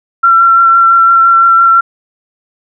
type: tone with vibrato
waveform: sine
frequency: 1358 Hz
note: F6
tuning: 49 cents flat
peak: -3 dBFS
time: 0.23-1.81 s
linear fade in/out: 10 ms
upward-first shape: triangle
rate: 5.9 Hz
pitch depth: 18 cents each way
effects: none